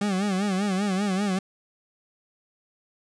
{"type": "tone with vibrato", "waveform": "40% pulse", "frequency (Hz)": 196, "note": "G3", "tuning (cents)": 0, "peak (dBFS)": -22, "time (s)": [0.01, 1.39], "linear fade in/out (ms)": 5, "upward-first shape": "sine", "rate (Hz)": 5.1, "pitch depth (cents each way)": 110, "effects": ["resampled to 22050 Hz", "10-bit"]}